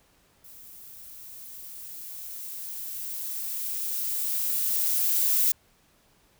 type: noise with level ramp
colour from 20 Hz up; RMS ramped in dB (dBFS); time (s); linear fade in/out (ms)
violet; -48 to -22; 0.44-5.52; 5
effects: pink hiss -63 dBFS RMS until 6.39 s